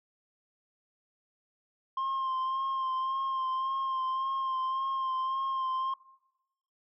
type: tone with vibrato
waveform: sine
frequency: 1058 Hz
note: C6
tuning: 19 cents sharp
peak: -26 dBFS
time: 1.97-5.94 s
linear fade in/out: 5 ms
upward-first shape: sine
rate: 1.8 Hz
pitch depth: 26 cents each way
effects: noise-tail reverb RT60 0.9 s tail -22 dB re dry + tanh soft clip ceiling -28 dBFS